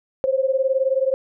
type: beating tone pair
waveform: sine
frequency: 523.3 / 542.3 Hz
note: C5 / C#5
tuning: 0 / -38 cents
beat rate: 19 Hz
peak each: -19 / -21 dBFS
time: 0.24-1.14 s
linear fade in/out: 0 ms
effects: none